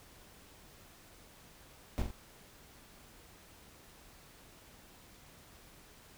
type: noise with echo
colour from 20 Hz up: brown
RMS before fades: -31 dBFS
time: 1.98-2.02 s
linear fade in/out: 0 ms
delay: 44 ms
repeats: 2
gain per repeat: -6 dB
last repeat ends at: 2.108 s
effects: pink hiss -58 dBFS RMS until 6.17 s